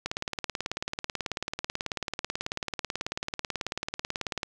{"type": "click train", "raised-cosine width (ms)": 0.2, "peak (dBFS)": -13, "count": 81, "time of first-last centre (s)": [0.06, 4.432], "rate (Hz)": 18.3, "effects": []}